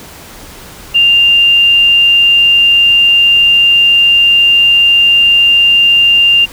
sine tone, 2794 Hz, F7, in tune, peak -4 dBFS, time 0.94-6.46 s, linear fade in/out 20 ms, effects pink hiss -32 dBFS RMS until 6.52 s

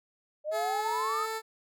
sine exponential sweep, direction up, 590 to 1334 Hz, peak -29 dBFS, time 0.44-1.28 s, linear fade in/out 50 ms
15% pulse tone with pitch glide, 427.6 to 442.9 Hz, A4 to A4, -49 to +11 cents, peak -26 dBFS, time 0.51-1.42 s, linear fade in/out 50 ms, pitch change +60 cents, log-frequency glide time 0.71-1.16 s
effects none

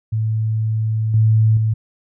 sine tone with level steps, 110 Hz, A2, in tune, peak -16 / -10 / -14 dBFS, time 0.12-1.74 s, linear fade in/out 10 ms, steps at 1.14 / 1.57 s, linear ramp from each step 2 ms, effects none

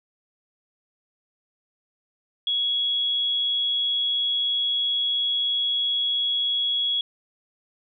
sine tone, 3341 Hz, G#7, 10 cents sharp, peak -21 dBFS, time 2.47-7.01 s, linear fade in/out 2 ms, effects none

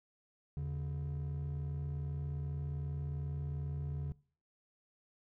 triangle tone pair together, 80 / 142.54 Hz, D#2 / C#3, +49 / +49 cents, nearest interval minor seventh, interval 1000 cents, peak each -37 / -34 dBFS, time 0.57-4.12 s, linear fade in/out 0 ms, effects noise-tail reverb RT60 0.5 s tail -24 dB re dry + tanh soft clip ceiling -31 dBFS

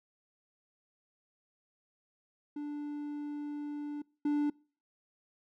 triangle tone pair in turn, 293.4 / 293.4 Hz, D4 / D4, -2 / -2 cents, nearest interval unison, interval 0 cents, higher neither, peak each -34 / -25 dBFS, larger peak second, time 2.56-4.02 / 4.25-4.5 s, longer first, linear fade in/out 5 ms, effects noise-tail reverb RT60 0.4 s tail -25 dB re dry

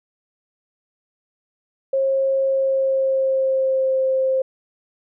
sine tone with pitch glide, 538 to 526.6 Hz, C5 to C5, +48 to +11 cents, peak -16 dBFS, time 1.93-4.42 s, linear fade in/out 5 ms, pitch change -37 cents, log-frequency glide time 2.45-3.99 s, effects none

